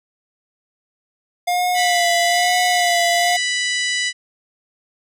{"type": "tone with vibrato", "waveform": "square", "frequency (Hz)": 706, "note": "F5", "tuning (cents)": 19, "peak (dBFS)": -17, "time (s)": [1.47, 3.37], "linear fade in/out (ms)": 10, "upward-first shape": "sine", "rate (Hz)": 1.1, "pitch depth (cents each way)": 39}
{"type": "harmonic tone", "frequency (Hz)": 987.8, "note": "B5", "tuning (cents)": 0, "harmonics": [2, 3, 4, 5, 6, 7, 8, 9], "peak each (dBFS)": [-21, -25, -27, -29, -31, -32, -33, -34], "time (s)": [1.74, 4.13], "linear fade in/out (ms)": 50}
{"effects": []}